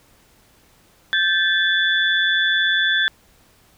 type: tone cluster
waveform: sine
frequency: 1562 / 1740 / 3458 Hz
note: G6 / A6 / A7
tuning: -7 / -20 / -31 cents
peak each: -20 dBFS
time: 1.13-3.08 s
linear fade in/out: 0 ms
effects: pink hiss -55 dBFS RMS until 3.77 s